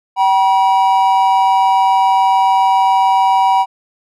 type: tone pair together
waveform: triangle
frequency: 770 / 962.9 Hz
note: G5 / B5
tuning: -31 / -44 cents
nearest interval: major third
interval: 387 cents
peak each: -10 dBFS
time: 0.16-3.66 s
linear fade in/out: 50 ms
effects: none

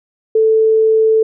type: tone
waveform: sine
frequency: 440.9 Hz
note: A4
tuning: 4 cents sharp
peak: -8 dBFS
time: 0.35-1.23 s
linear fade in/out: 5 ms
effects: none

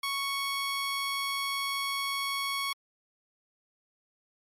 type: tone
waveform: 15% pulse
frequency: 1108.7 Hz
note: C#6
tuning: in tune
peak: -23 dBFS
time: 0.03-2.73 s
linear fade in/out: 5 ms
effects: MP3 64 kbps

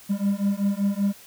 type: beating tone pair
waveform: triangle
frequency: 197.6 / 202.8 Hz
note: G3 / G#3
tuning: +14 / -41 cents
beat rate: 5.2 Hz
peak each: -22 / -22 dBFS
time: 0.09-1.13 s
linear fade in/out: 20 ms
effects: white hiss -48 dBFS RMS until 1.26 s

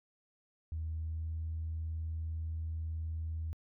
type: tone with pitch glide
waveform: sine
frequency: 79.8 to 80.49 Hz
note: D#2 to E2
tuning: +44 to -41 cents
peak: -34 dBFS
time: 0.72-3.53 s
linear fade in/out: 0 ms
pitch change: +15 cents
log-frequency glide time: 0.98-1.3 s
effects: tanh soft clip ceiling -30 dBFS

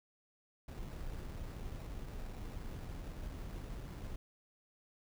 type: noise with sample-and-hold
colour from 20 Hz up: brown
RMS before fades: -44 dBFS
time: 0.68-4.16 s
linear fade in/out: 5 ms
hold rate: 3150 Hz
effects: none

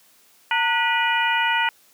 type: harmonic tone with a mistuned harmonic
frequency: 487.4 Hz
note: B4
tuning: 23 cents flat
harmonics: 2 / 3 / 4 / 5 / 6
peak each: -22 / -24 / -25 / -26 / -27 dBFS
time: 0.51-1.69 s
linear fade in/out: 2 ms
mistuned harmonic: 2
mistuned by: -110 cents
effects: white hiss -56 dBFS RMS until 1.93 s + high-pass 150 Hz 12 dB/octave

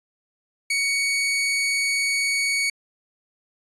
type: tone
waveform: sawtooth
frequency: 2236 Hz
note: C#7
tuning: 14 cents sharp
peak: -17 dBFS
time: 0.7-2.7 s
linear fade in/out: 5 ms
effects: resampled to 24000 Hz

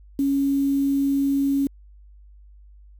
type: tone with quantisation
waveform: sine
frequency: 277.2 Hz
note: C#4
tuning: in tune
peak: -18 dBFS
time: 0.19-1.67 s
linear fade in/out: 2 ms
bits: 7
effects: added 50 Hz sine -45 dBFS peak until 2.99 s

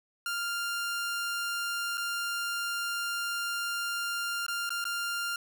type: tone with dropouts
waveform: sawtooth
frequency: 1396.9 Hz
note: F6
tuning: in tune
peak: -27 dBFS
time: 0.26-5.36 s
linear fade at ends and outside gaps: 2 ms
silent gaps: 1.973-1.978 / 4.465-4.482 / 4.693-4.704 / 4.842-4.852 s
effects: none

